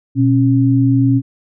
sine tone pair together, 121.6 / 273 Hz, B2 / C#4, -26 / -26 cents, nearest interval octave + major second, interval 1400 cents, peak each -12 dBFS, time 0.15-1.22 s, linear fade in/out 50 ms, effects none

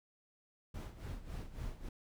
brown noise with tremolo, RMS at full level -41 dBFS, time 0.74-1.89 s, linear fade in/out 5 ms, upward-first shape sine, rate 3.6 Hz, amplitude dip 75%, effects none

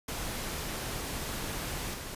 pink noise with level steps, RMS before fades -36 / -40 dBFS, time 0.08-2.15 s, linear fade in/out 5 ms, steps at 1.93 s, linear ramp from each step 20 ms, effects resampled to 32000 Hz

